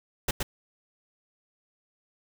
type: noise with echo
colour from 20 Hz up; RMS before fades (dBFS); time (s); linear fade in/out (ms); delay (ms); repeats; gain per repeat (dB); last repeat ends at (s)
pink; -26; 0.28-0.31; 5; 120; 1; -3; 0.43
effects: none